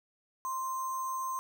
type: tone with sample-and-hold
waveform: sine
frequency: 1046.5 Hz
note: C6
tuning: in tune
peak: -32 dBFS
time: 0.45-1.39 s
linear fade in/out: 0 ms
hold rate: 7350 Hz
effects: none